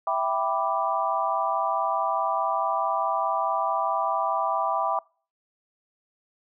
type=chord; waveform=sine; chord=E minor seventh; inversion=none; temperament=equal; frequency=659.3 / 784 / 987.8 / 1174.7 Hz; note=E5 / G5 / B5 / D6; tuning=0 / 0 / 0 / 0 cents; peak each=-28 dBFS; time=0.07-4.99 s; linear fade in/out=2 ms; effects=noise-tail reverb RT60 0.4 s tail -25 dB re dry